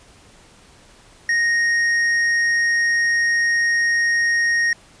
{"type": "tone with hard clipping", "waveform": "sine", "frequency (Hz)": 1864.7, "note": "A#6", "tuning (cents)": 0, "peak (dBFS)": -17, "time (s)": [1.29, 4.73], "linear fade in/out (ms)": 2, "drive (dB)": 6, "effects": ["pink hiss -49 dBFS RMS until 5 s", "resampled to 22050 Hz"]}